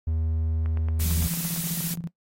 triangle tone, 80 Hz, D#2, 49 cents sharp, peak -21 dBFS, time 0.07-1.27 s, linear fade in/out 5 ms
click train, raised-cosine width 0.5 ms, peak -26 dBFS, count 9, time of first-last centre 0.66-1.563 s, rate 8.86 Hz
blue noise, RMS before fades -30 dBFS, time 0.99-1.95 s, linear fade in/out 20 ms
sine tone with tremolo, 168.6 Hz, E3, 39 cents sharp, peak -27 dBFS, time 1.04-2.09 s, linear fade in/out 20 ms, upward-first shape square, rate 15 Hz, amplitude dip 75%
effects noise-tail reverb RT60 0.1 s tail -20 dB re dry + AAC 48 kbps

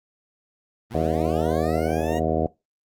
20% pulse linear sweep, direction up, 100.3 to 964 Hz, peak -29 dBFS, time 0.9-2.2 s, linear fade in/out 20 ms
harmonic tone, 79.7 Hz, D#2, 42 cents sharp, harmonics 1 / 2 / 3 / 4 / 5 / 6 / 7 / 8 / 9, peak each -29 / -29 / -29 / -29 / -29 / -29 / -29 / -29 / -29 dBFS, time 0.94-2.47 s, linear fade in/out 5 ms
effects noise-tail reverb RT60 0.2 s tail -19 dB re dry + Opus 24 kbps

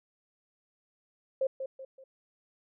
sine tone with echo, 531 Hz, C5, 25 cents sharp, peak -25 dBFS, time 1.41-1.47 s, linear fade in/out 5 ms, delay 190 ms, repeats 3, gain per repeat -8 dB, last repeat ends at 2.04 s, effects none

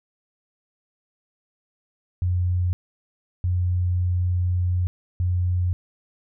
sine tone bursts at uneven times, 89.6 Hz, F2, 45 cents sharp, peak -19 dBFS, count 3, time 2.22-2.73 / 3.44-4.87 / 5.2-5.73 s, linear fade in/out 0 ms, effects none

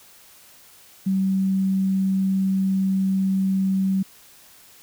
sine tone, 191.6 Hz, G3, 39 cents flat, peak -18 dBFS, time 1.06-4.03 s, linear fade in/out 10 ms, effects white hiss -50 dBFS RMS until 4.82 s

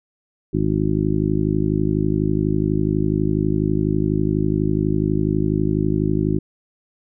harmonic tone, 52.1 Hz, G#1, 6 cents sharp, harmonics 1 / 2 / 3 / 4 / 5 / 6 / 7, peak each -27 / -25 / -22 / -25 / -27 / -23 / -25 dBFS, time 0.53-6.39 s, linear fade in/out 10 ms, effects none

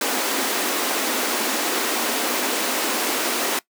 pink high-pass noise, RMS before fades -23 dBFS, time 0.01-3.59 s, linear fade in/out 2 ms, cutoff 240 Hz, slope 48 dB/octave, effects noise-tail reverb RT60 0.1 s tail -20 dB re dry

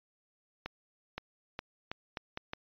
accelerating click train, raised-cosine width 0.3 ms, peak -21 dBFS, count 7, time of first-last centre 0.66-2.534 s, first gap 520 ms, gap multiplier 0.79, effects resampled to 11025 Hz

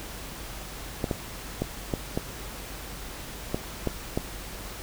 clicks, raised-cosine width 2 ms, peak -12 dBFS, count 8, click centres 1.042 / 1.112 / 1.62 / 1.938 / 2.175 / 3.545 / 3.873 / 4.175 s, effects added 48 Hz sine -43 dBFS peak until 4.82 s + pink hiss -40 dBFS RMS until 4.82 s

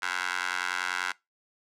15% pulse tone with high-pass filter, 90.3 Hz, F#2, 42 cents flat, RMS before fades -31 dBFS, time 0.02-1.12 s, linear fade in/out 5 ms, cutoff 1400 Hz, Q 2.4, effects noise-tail reverb RT60 0.2 s tail -21 dB re dry + low-pass 8000 Hz 12 dB/octave

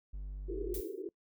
triangle tone, 49 Hz, G1, in tune, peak -37 dBFS, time 0.13-0.81 s, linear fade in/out 10 ms
white band-pass noise, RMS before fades -40 dBFS, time 0.48-1.09 s, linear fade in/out 2 ms, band 320 to 440 Hz, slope 96 dB/octave
violet noise with exponential decay, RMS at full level -39 dBFS, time 0.74-1.02 s, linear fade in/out 2 ms, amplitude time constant 59 ms
effects noise-tail reverb RT60 0.1 s tail -23 dB re dry

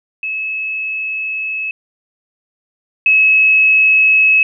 sine tone pair in turn, 2588 / 2577 Hz, E7 / E7, -32 / -40 cents, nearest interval unison, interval 8 cents, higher first, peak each -18 / -7 dBFS, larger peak second, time 0.23-1.71 / 3.06-4.43 s, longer first, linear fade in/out 2 ms, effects none

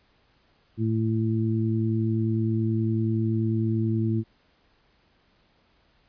harmonic tone, 111.3 Hz, A2, 20 cents sharp, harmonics 1 / 2 / 3, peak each -24 / -27 / -29 dBFS, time 0.77-4.24 s, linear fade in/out 50 ms, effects pink hiss -64 dBFS RMS until 6.08 s + resampled to 11025 Hz

